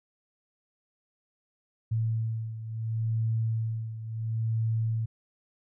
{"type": "beating tone pair", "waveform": "sine", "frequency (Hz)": [112.1, 112.82], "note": ["A2", "A2"], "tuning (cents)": [33, 44], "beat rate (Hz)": 0.72, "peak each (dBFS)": [-28, -33], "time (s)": [1.91, 5.06], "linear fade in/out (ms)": 10, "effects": []}